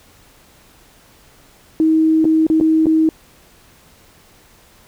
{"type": "tone with dropouts", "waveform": "sine", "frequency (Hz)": 317.7, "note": "D#4", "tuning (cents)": 36, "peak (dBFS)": -10, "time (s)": [1.8, 3.09], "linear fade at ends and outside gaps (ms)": 1, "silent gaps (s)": [[2.244, 2.252], [2.467, 2.5], [2.601, 2.61], [2.858, 2.867]], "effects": ["pink hiss -49 dBFS RMS until 4.87 s"]}